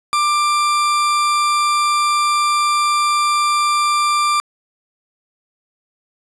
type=tone; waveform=40% pulse; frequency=1184 Hz; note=D6; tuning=14 cents sharp; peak=-13 dBFS; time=0.13-4.4 s; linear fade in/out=0 ms; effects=resampled to 24000 Hz + 8-bit

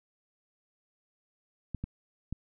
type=clicks; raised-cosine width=5 ms; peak=-22 dBFS; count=3; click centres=1.747 / 1.84 / 2.326 s; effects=none

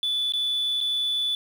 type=tone with dropouts; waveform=sine; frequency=3472 Hz; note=A7; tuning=24 cents flat; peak=-21 dBFS; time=0.03-1.35 s; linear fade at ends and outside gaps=1 ms; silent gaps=0.322-0.336 / 0.805-0.811 s; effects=tanh soft clip ceiling -20 dBFS + 8-bit

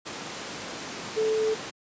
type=tone in noise; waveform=sine; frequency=437.3 Hz; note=A4; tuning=11 cents flat; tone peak=-22 dBFS; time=1.16-1.55 s; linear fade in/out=20 ms; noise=pink; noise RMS=-35 dBFS; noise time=0.05-1.71 s; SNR=+10 dB; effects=high-pass 200 Hz 12 dB/octave + resampled to 16000 Hz

